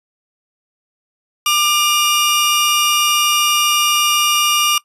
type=tone pair together; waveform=sawtooth; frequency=1195.8 / 2844 Hz; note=D6 / F7; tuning=+31 / +31 cents; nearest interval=octave + minor third; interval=1500 cents; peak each=-12 dBFS; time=1.46-4.78 s; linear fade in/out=2 ms; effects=noise-tail reverb RT60 0.1 s tail -20 dB re dry + resampled to 32000 Hz